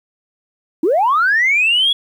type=linear sweep; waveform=sine; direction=up; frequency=286.8 to 3396 Hz; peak=-10 dBFS; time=0.83-1.93 s; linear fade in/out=5 ms; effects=tanh soft clip ceiling -7 dBFS + 8-bit